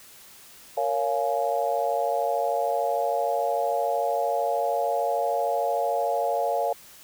sine chord, Bb minor seventh, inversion none, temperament just, 466.2 / 559.4 / 699.2 / 839.1 Hz, Bb4 / Db5 / F5 / Ab5, 0 / +16 / +2 / +18 cents, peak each -30 / -27 / -26 / -30 dBFS, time 0.77-6.73 s, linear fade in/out 5 ms, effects white hiss -49 dBFS RMS until 7.03 s

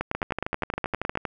two click trains, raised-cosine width 0.5 ms, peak -11 / -12 dBFS, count 12 / 15, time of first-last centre 0.01-1.155 / 0.15-1.252 s, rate 9.61 / 12.7 Hz, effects none

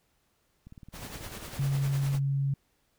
click train, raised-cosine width 5 ms, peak -35 dBFS, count 21, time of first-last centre 0.67-1.751 s, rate 18.5 Hz
pink noise with tremolo, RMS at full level -40 dBFS, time 0.92-2.2 s, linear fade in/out 50 ms, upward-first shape sine, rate 9.9 Hz, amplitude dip 50%
sine tone, 138.2 Hz, C#3, 5 cents flat, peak -25 dBFS, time 1.59-2.54 s, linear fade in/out 5 ms
effects pink hiss -72 dBFS RMS until 2.98 s

